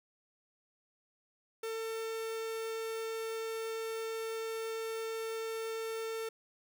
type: tone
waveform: 45% pulse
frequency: 448.5 Hz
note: A4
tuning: 33 cents sharp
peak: -36 dBFS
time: 1.63-6.29 s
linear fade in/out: 5 ms
effects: none